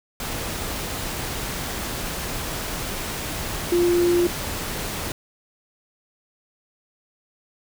sine tone in noise, 349.2 Hz, F4, in tune, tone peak -16 dBFS, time 3.72-4.27 s, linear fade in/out 2 ms, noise pink, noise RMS -29 dBFS, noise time 0.2-5.12 s, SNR +10 dB, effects none

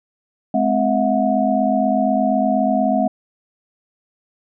sine tone cluster, 211 / 259.3 / 648 / 724 Hz, G#3 / C4 / E5 / F#5, +28 / -15 / -30 / -38 cents, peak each -20 dBFS, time 0.54-3.08 s, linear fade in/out 5 ms, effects none

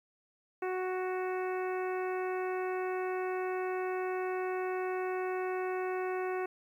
harmonic tone with a mistuned harmonic, 370 Hz, F#4, in tune, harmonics 1 / 2 / 3 / 4 / 5 / 6 / 7, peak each -33 / -39 / -43 / -45 / -47 / -49 / -50 dBFS, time 0.62-6.46 s, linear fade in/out 5 ms, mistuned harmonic 7, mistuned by +21 cents, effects 11-bit

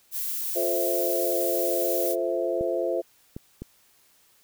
violet noise, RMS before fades -30 dBFS, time 0.11-2.16 s, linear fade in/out 50 ms
sine chord, F major seventh, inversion none, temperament equal, 349.2 / 440 / 523.3 / 659.3 Hz, F4 / A4 / C5 / E5, 0 / 0 / 0 / 0 cents, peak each -29 / -32 / -28 / -29 dBFS, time 0.55-3.02 s, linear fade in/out 20 ms
clicks, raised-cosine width 3 ms, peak -22 dBFS, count 3, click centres 2.61 / 3.365 / 3.62 s
effects white hiss -61 dBFS RMS until 4.43 s

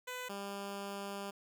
10% pulse tone pair in turn, 501 / 199.45 Hz, B4 / G3, +25 / +30 cents, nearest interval octave + major third, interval 1595 cents, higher first, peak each -32 / -32 dBFS, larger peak neither, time 0.07-0.29 / 0.29-1.31 s, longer second, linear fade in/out 10 ms, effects none

